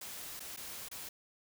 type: noise with dropouts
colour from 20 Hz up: white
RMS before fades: -45 dBFS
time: 0.01-1.09 s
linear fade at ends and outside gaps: 5 ms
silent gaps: 0.396-0.403 / 0.564-0.572 / 0.886-0.913 s
effects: none